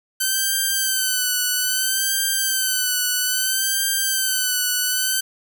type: tone with vibrato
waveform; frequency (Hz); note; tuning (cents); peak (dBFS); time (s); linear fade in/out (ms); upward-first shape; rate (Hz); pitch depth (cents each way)
5% pulse; 1530; G6; -42; -8; 0.2-5.21; 10; sine; 0.61; 56
effects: none